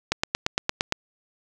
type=click train; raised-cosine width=0.2 ms; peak=-4 dBFS; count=8; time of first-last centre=0.12-0.924 s; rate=8.71 Hz; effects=none